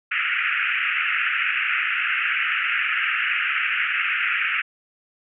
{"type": "band-pass noise", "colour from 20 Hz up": "white", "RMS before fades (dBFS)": -23, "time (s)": [0.11, 4.62], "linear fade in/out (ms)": 10, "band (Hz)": [1300, 2800], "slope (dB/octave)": 96, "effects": []}